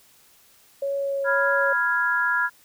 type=tone with vibrato; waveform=sine; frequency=554.4 Hz; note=C#5; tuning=in tune; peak=-23 dBFS; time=0.82-1.73 s; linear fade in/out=5 ms; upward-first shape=triangle; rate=1.8 Hz; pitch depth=10 cents each way
type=chord; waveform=sine; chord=F diminished; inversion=second; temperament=equal; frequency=987.8 / 1396.9 / 1661.2 Hz; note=Cb6 / F6 / Ab6; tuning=0 / 0 / 0 cents; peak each=-27 / -23 / -23 dBFS; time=1.24-2.5 s; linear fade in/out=50 ms
effects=white hiss -56 dBFS RMS until 2.64 s